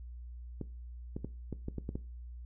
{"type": "clicks", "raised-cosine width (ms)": 3, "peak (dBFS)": -24, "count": 8, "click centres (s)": [0.613, 1.165, 1.246, 1.527, 1.684, 1.783, 1.891, 1.955], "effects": ["noise-tail reverb RT60 0.3 s tail -18 dB re dry", "added 60 Hz sine -43 dBFS peak until 2.45 s"]}